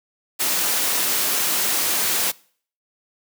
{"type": "noise", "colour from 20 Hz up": "white", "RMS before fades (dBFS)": -21, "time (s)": [0.39, 2.32], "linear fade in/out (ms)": 20, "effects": ["noise-tail reverb RT60 0.5 s tail -23 dB re dry", "high-pass 200 Hz 12 dB/octave"]}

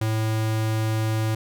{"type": "tone", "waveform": "square", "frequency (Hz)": 110, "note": "A2", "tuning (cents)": 0, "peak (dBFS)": -22, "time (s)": [0.01, 1.35], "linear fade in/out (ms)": 5, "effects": []}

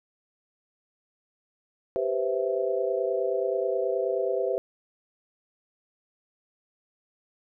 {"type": "chord", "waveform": "sine", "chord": "C major seventh", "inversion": "second", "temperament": "equal", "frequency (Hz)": [392, 493.9, 523.3, 659.3], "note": ["G4", "B4", "C5", "E5"], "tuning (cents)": [0, 0, 0, 0], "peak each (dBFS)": [-29, -30, -29, -31], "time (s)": [1.96, 4.58], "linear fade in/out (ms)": 0, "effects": []}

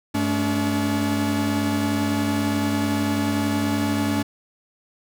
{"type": "tone cluster", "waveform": "45% pulse", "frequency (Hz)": [98.8, 215.6, 285.3], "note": ["G2", "A3", "C#4"], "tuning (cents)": [14, -35, 50], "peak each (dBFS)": [-28, -25, -23], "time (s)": [0.14, 4.23], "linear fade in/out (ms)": 10, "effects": []}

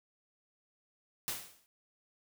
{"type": "noise with exponential decay", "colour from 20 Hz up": "white", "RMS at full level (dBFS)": -34, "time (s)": [1.28, 1.66], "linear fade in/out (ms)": 0, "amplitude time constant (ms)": 82, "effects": []}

